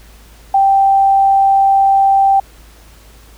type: tone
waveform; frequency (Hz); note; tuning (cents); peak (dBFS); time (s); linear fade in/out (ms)
sine; 783; G5; -2; -7; 0.54-2.4; 5
effects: added 54 Hz sine -40 dBFS peak until 3.37 s + pink hiss -45 dBFS RMS until 3.37 s